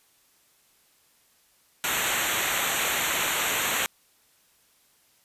pink noise with comb filter, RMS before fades -26 dBFS, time 1.84-3.86 s, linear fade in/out 0 ms, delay 0.2 ms, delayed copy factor -0.95, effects white hiss -63 dBFS RMS until 5.24 s + resampled to 32000 Hz

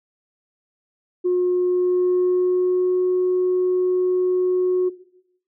sine tone with pitch glide, 360 to 365.4 Hz, F#4 to F#4, -47 to -22 cents, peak -15 dBFS, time 1.24-4.9 s, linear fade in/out 20 ms, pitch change +25 cents, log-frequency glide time 1.52-3 s, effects noise-tail reverb RT60 0.8 s tail -17 dB re dry + tanh soft clip ceiling -13 dBFS

